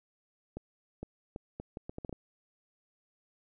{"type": "accelerating click train", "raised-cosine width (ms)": 2, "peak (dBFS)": -26, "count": 10, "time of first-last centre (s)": [0.57, 2.127], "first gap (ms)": 460, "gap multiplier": 0.72, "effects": []}